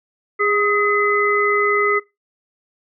sine tone cluster, 410.2 / 1258 / 2026 Hz, G#4 / D#6 / B6, -21 / +19 / +44 cents, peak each -19 dBFS, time 0.39-2 s, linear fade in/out 20 ms, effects noise-tail reverb RT60 0.2 s tail -19 dB re dry

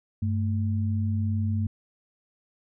sine tone pair together, 98 / 220.8 Hz, G2 / A3, 0 / +6 cents, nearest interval octave + major second, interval 1406 cents, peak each -24 / -30 dBFS, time 0.22-1.67 s, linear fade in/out 5 ms, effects none

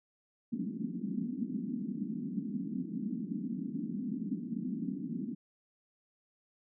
white band-pass noise, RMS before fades -37 dBFS, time 0.52-5.35 s, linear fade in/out 10 ms, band 180 to 270 Hz, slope 48 dB/octave, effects none

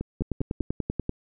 two click trains, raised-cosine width 3 ms, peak -17 / -14 dBFS, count 4 / 10, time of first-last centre 0.01-0.605 / 0.22-1.094 s, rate 5.04 / 10.3 Hz, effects none

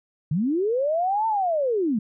sine linear two-way sweep, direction up then down, 135.9 to 907 to 197 Hz, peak -20 dBFS, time 0.31-1.99 s, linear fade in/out 5 ms, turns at 1.27 s, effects none

